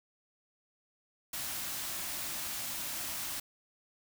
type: band-stop noise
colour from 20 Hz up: white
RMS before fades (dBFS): -38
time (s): 1.33-3.4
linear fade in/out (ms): 5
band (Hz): 380 to 540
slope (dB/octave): 96
effects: none